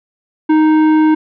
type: tone with tanh clipping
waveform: sine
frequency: 311.1 Hz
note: D#4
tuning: in tune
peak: -9 dBFS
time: 0.49-1.15 s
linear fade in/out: 10 ms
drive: 12 dB
effects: none